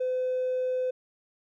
sine tone with hard clipping, 509 Hz, C5, 48 cents flat, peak -26 dBFS, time 0-0.91 s, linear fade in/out 10 ms, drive 1 dB, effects none

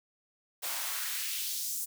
white noise with high-pass filter sweep, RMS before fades -35 dBFS, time 0.62-1.86 s, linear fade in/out 20 ms, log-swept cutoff 570 to 8200 Hz, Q 1.3, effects none

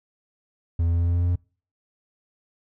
triangle tone with pitch steps, 84 / 84.58 / 85.17 / 85.77 / 86.36 / 86.96 / 87.57 / 88.18 Hz, E2 / E2 / F2 / F2 / F2 / F2 / F2 / F2, +33 / +45 / -43 / -31 / -19 / -7 / +5 / +17 cents, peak -17 dBFS, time 0.79-1.358 s, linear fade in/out 5 ms, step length 71 ms, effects noise-tail reverb RT60 0.4 s tail -26 dB re dry

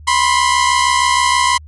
sawtooth tone pair together, 986.7 / 1053 Hz, B5 / C6, -2 / +11 cents, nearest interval minor second, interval 113 cents, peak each -10 dBFS, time 0.07-1.58 s, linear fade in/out 10 ms, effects added 76 Hz sine -34 dBFS peak until 1.67 s + MP3 48 kbps

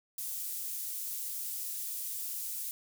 pink high-pass noise, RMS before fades -38 dBFS, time 0.18-2.71 s, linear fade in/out 2 ms, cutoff 11000 Hz, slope 12 dB/octave, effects none

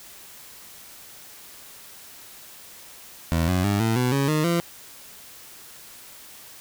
20% pulse tone with pitch steps, 82.41 / 91.44 / 101.46 / 112.58 / 124.91 / 138.6 / 153.78 / 170.63 Hz, E2 / F#2 / G#2 / A2 / B2 / C#3 / D#3 / F3, 0 / -20 / -40 / +40 / +20 / 0 / -20 / -40 cents, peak -15 dBFS, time 3.32-4.6 s, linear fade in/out 0 ms, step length 160 ms, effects white hiss -45 dBFS RMS until 6.6 s

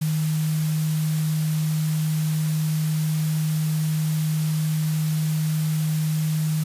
sine tone in noise, 155.56 Hz, D#3, in tune, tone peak -20 dBFS, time 0.01-6.64 s, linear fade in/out 10 ms, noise white, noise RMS -36 dBFS, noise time 0.01-6.64 s, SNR +13 dB, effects resampled to 32000 Hz

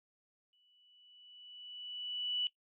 sine tone with exponential growth, 2960 Hz, F#7, in tune, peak -30 dBFS, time 0.53-2.47 s, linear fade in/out 1 ms, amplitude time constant 420 ms, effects noise-tail reverb RT60 0.1 s tail -18 dB re dry

